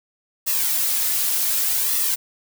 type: noise with flanger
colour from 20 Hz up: blue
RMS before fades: -21 dBFS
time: 0.46-2.16 s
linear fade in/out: 20 ms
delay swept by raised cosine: 1.3 to 3.8 ms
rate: 0.67 Hz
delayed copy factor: -0.65
effects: none